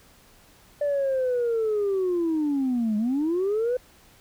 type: linear two-way sweep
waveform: sine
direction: down then up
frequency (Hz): 587.3 to 206.3 to 509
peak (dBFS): -20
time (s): 0.81-3.77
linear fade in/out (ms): 5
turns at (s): 2.97
effects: tanh soft clip ceiling -19 dBFS + pink hiss -55 dBFS RMS until 4.2 s